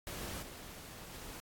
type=noise with level steps; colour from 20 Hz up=pink; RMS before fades=-43 / -50 / -48 dBFS; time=0.07-1.4 s; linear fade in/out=0 ms; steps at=0.42 / 1.12 s; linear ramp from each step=10 ms; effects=AAC 64 kbps